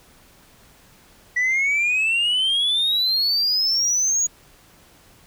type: exponential sweep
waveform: sine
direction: up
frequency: 1949 to 6800 Hz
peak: -15 dBFS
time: 1.36-4.27 s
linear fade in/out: 10 ms
effects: tanh soft clip ceiling -16 dBFS + pink hiss -52 dBFS RMS until 5.26 s